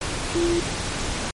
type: tone in noise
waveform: sine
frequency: 342 Hz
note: F4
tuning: 36 cents flat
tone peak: -19 dBFS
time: 0.35-0.6 s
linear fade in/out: 5 ms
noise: pink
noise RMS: -27 dBFS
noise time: 0.01-1.31 s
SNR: +5 dB
effects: low-pass 10000 Hz 12 dB/octave + MP3 48 kbps